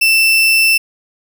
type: tone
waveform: 35% pulse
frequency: 2666 Hz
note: E7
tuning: 19 cents sharp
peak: -7 dBFS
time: 0.01-0.78 s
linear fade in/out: 10 ms
effects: none